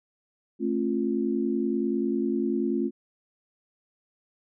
sine chord, A augmented, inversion none, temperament equal with one note detuned, 220 / 270.2 / 349.2 Hz, A3 / C#4 / E#4, 0 / -44 / 0 cents, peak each -28 dBFS, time 0.59-2.91 s, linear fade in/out 50 ms, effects none

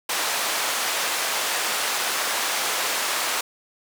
pink band-pass noise, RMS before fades -25 dBFS, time 0.09-3.41 s, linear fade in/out 5 ms, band 750 to 13000 Hz, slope 12 dB/octave, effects none

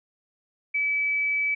sine tone, 2296 Hz, D7, 40 cents flat, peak -22 dBFS, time 0.74-1.55 s, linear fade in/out 10 ms, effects none

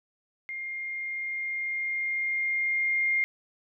sine tone with level ramp, 2119 Hz, C7, 21 cents sharp, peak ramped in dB -33 to -22 dBFS, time 0.49-3.24 s, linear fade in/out 0 ms, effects none

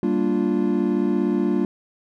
triangle chord, G minor seventh, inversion none, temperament equal, 196 / 233.1 / 293.7 / 349.2 Hz, G3 / Bb3 / D4 / F4, 0 / 0 / 0 / 0 cents, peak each -22 dBFS, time 0.03-1.65 s, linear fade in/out 2 ms, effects none

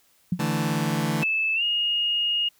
sine tone with exponential decay, 178.5 Hz, F3, 38 cents sharp, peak -17 dBFS, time 0.32-0.42 s, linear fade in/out 5 ms, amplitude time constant 20 ms
sawtooth chord, D suspended second, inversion none, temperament just, 146.83 / 165.19 / 220.2 Hz, D3 / E3 / A3, 0 / +4 / +2 cents, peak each -23 dBFS, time 0.39-1.24 s, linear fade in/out 10 ms
sine tone with pitch glide, 2621 to 2858 Hz, E7 to F7, -11 to +39 cents, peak -21 dBFS, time 1.22-2.49 s, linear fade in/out 10 ms, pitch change +150 cents, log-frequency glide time 1.55-1.63 s
effects white hiss -62 dBFS RMS until 2.59 s

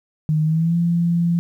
sine tone with pitch glide, 154.7 to 170.66 Hz, D#3 to F3, -10 to -40 cents, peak -15 dBFS, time 0.29-1.39 s, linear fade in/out 0 ms, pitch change +170 cents, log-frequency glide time 0.43-0.76 s, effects 9-bit

